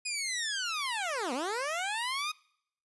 15% pulse linear two-way sweep, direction down then up, 2500 to 232.1 to 1260 Hz, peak -25 dBFS, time 0.05-2.32 s, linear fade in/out 10 ms, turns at 1.33 s, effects noise-tail reverb RT60 0.7 s tail -25 dB re dry + resampled to 24000 Hz

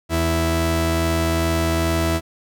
sawtooth tone pair together, 82.4 / 329.6 Hz, E2 / E4, 0 / 0 cents, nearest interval 2 octaves, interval 2400 cents, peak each -16 dBFS, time 0.09-2.21 s, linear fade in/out 50 ms, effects none

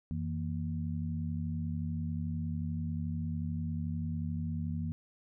sine tone cluster, 88 / 161.7 / 233 Hz, F2 / E3 / A#3, +14 / -33 / -1 cents, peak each -36 / -36 / -39 dBFS, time 0.11-4.92 s, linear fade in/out 0 ms, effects none

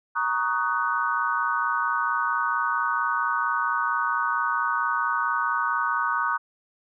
sine chord, D# minor seventh, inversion second, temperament just, 933.4 / 1120.1 / 1244.5 / 1493.4 Hz, A#5 / C#6 / D#6 / F#6, +2 / +18 / 0 / +16 cents, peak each -29 / -28 / -27 / -27 dBFS, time 0.15-6.38 s, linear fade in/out 20 ms, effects none

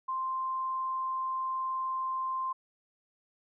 sine tone, 1046.5 Hz, C6, in tune, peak -30 dBFS, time 0.08-2.53 s, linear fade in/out 10 ms, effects none

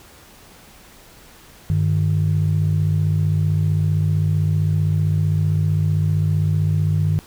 sine tone pair together, 97.9 / 153.4 Hz, G2 / D#3, -2 / -24 cents, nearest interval minor sixth, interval 778 cents, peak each -17 dBFS, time 1.7-7.19 s, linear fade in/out 0 ms, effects tanh soft clip ceiling -10 dBFS + pink hiss -46 dBFS RMS until 7.26 s

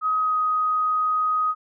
sine tone with pitch glide, 1264 to 1253.1 Hz, D#6 to D#6, +27 to +12 cents, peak -19 dBFS, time 0.01-1.55 s, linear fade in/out 50 ms, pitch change -15 cents, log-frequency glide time 0.2-0.37 s, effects none

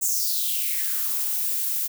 violet noise with high-pass filter sweep, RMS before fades -25 dBFS, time 0.01-1.88 s, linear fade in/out 20 ms, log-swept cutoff 7500 to 270 Hz, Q 4.6, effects none

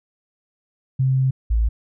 sine tone pair in turn, 131.8 / 55.8 Hz, C3 / A1, +13 / +25 cents, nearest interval octave + minor third, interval 1488 cents, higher first, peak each -15 dBFS, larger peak neither, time 0.99-1.31 / 1.5-1.69 s, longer first, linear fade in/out 10 ms, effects none

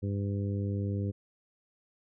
harmonic tone, 100 Hz, G2, 35 cents sharp, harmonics 1 / 2 / 3 / 4 / 5, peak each -30 / -36 / -40 / -42 / -44 dBFS, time 0.02-1.12 s, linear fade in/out 20 ms, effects none

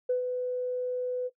sine tone with ADSR envelope, 499.9 Hz, B4, 21 cents sharp, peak -22 dBFS, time 0.09-1.3 s, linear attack 8 ms, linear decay 120 ms, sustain -6 dB, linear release 37 ms, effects noise-tail reverb RT60 0.1 s tail -18 dB re dry + tanh soft clip ceiling -18 dBFS

